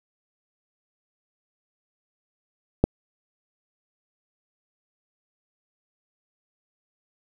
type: click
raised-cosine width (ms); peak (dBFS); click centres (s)
2; -3; 2.84
effects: 7-bit